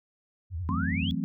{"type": "tone with vibrato", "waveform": "sine", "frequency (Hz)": 86.4, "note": "F2", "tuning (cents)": -18, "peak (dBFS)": -30, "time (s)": [0.5, 1.16], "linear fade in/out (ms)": 50, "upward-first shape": "sine", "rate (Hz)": 11, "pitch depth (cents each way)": 170}
{"type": "chord", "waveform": "sine", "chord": "F# half-diminished seventh", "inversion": "third", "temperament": "equal", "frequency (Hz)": [164.81, 185, 220, 261.6], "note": ["E3", "F#3", "A3", "C4"], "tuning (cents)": [0, 0, 0, 0], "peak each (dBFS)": -33, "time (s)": [0.69, 1.24], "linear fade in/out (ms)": 0}
{"type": "exponential sweep", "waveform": "sine", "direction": "up", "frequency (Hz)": [989, 3450], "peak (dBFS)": -32, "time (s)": [0.69, 1.11], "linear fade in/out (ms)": 0}
{"effects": []}